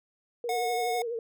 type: tone with vibrato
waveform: sine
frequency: 466.2 Hz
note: A#4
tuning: in tune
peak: -30 dBFS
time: 0.44-1.19 s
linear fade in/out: 2 ms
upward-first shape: triangle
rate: 12 Hz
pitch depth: 79 cents each way
type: tone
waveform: square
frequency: 728 Hz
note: F#5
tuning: 28 cents flat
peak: -29 dBFS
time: 0.49-1.02 s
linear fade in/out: 2 ms
effects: none